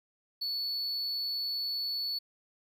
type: tone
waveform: triangle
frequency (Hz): 4435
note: C#8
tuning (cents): 0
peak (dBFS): -30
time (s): 0.41-2.19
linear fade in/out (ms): 10
effects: 11-bit